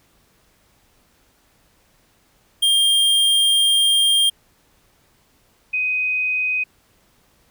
square / sine tone pair in turn, 3204 / 2506 Hz, G7 / D#7, +37 / +12 cents, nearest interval major third, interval 425 cents, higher first, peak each -14 / -18 dBFS, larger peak first, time 2.62-4.3 / 5.73-6.64 s, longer first, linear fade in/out 10 ms, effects pink hiss -59 dBFS RMS until 7.5 s

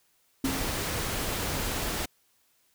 pink noise, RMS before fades -31 dBFS, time 0.44-2.06 s, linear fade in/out 10 ms
sine tone with exponential decay, 266.9 Hz, C4, 35 cents sharp, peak -23 dBFS, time 0.44-0.8 s, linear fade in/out 2 ms, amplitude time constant 78 ms
effects white hiss -68 dBFS RMS until 2.74 s

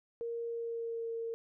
sine tone with pitch glide, 466.2 to 458.2 Hz, A#4 to A#4, 0 to -30 cents, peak -35 dBFS, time 0.21-1.34 s, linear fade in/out 0 ms, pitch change -30 cents, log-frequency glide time 0.45-1.11 s, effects none

